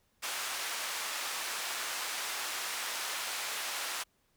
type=band-pass noise; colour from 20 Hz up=pink; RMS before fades=-37 dBFS; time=0.22-4.04 s; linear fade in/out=20 ms; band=1000 to 12000 Hz; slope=12 dB/octave; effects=pink hiss -73 dBFS RMS until 4.36 s

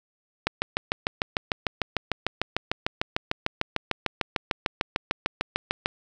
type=click train; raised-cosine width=0.3 ms; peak=-7 dBFS; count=37; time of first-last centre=0.47-5.859 s; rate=6.68 Hz; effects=none

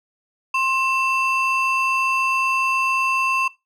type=ring-modulated tone; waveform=triangle; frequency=1864.7 Hz; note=A#6; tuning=in tune; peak=-13 dBFS; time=0.54-3.48 s; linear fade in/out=5 ms; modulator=808 Hz; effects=noise-tail reverb RT60 0.2 s tail -18 dB re dry

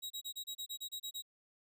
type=tone bursts; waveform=sawtooth; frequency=3827 Hz; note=A#7; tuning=45 cents sharp; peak=-37 dBFS; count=11; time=0.02-1.223 s; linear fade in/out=20 ms; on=83 ms; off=29 ms; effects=none

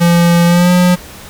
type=tone with pitch glide; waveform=square; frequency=171.6 to 179.09 Hz; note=F3 to F3; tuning=-30 to +44 cents; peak=-7 dBFS; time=0-0.96 s; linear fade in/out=20 ms; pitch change=+74 cents; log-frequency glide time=0.46-0.71 s; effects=pink hiss -33 dBFS RMS until 1.29 s

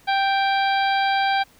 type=harmonic tone with a mistuned harmonic; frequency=784 Hz; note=G5; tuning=in tune; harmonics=1 / 2 / 3 / 4 / 5 / 6; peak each=-19 / -25 / -29 / -31 / -33 / -35 dBFS; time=0.07-1.44 s; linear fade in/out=20 ms; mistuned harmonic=4; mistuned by=+52 cents; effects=pink hiss -54 dBFS RMS until 1.59 s

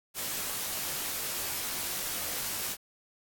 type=noise with comb filter; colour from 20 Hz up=white; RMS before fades=-34 dBFS; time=0.14-2.77 s; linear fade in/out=50 ms; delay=18 ms; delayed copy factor=-0.8; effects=AAC 64 kbps

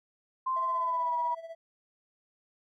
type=tone with pitch glide; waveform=sine; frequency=1042 to 966.6 Hz; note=C6 to B5; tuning=-7 to -38 cents; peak=-27 dBFS; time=0.46-1.35 s; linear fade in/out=10 ms; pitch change=-131 cents; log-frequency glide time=0.65-1.16 s
type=tone with tremolo; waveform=triangle; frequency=659.3 Hz; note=E5; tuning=in tune; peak=-36 dBFS; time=0.56-1.55 s; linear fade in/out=5 ms; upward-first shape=sine; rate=16 Hz; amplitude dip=70%
effects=none

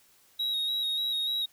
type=tone with vibrato; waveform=triangle; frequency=3805 Hz; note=A#7; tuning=35 cents sharp; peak=-26 dBFS; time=0.39-1.46 s; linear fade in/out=10 ms; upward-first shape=square; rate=3.4 Hz; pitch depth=24 cents each way; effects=white hiss -62 dBFS RMS until 1.52 s

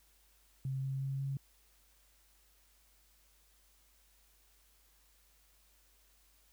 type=tone with pitch steps; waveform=sine; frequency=133.5 / 134.66 / 135.83 / 137.02 Hz; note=C3 / C#3 / C#3 / C#3; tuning=+35 / -50 / -35 / -20 cents; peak=-34 dBFS; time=0.65-1.37 s; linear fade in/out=2 ms; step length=180 ms; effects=added 50 Hz sine -69 dBFS peak until 6.52 s + white hiss -69 dBFS RMS until 6.52 s

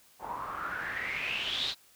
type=noise with low-pass filter sweep; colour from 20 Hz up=white; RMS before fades=-35 dBFS; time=0.19-1.75 s; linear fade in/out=50 ms; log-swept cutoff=850 to 4100 Hz; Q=7.5; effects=white hiss -61 dBFS RMS until 1.95 s

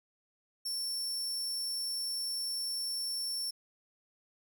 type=tone; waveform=sawtooth; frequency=5430 Hz; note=F8; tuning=50 cents flat; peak=-31 dBFS; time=0.65-3.51 s; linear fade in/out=10 ms; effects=none

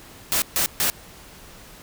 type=noise bursts; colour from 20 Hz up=white; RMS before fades=-21 dBFS; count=3; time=0.32-0.9 s; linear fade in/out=0 ms; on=100 ms; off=140 ms; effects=pink hiss -45 dBFS RMS until 1.82 s

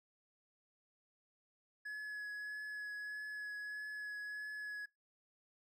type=tone with vibrato; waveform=triangle; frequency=1692 Hz; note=G#6; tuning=32 cents sharp; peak=-40 dBFS; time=1.85-4.86 s; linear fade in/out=10 ms; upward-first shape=triangle; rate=1.6 Hz; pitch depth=14 cents each way; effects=noise-tail reverb RT60 0.2 s tail -25 dB re dry

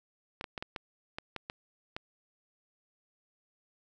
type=clicks; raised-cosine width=0.3 ms; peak=-21 dBFS; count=9; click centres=0.411 / 0.442 / 0.578 / 0.625 / 0.762 / 1.185 / 1.363 / 1.499 / 1.965 s; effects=none

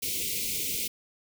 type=band-stop noise; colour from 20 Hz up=white; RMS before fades=-31 dBFS; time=0.02-0.88 s; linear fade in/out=10 ms; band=520 to 2100 Hz; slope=96 dB/octave; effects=none

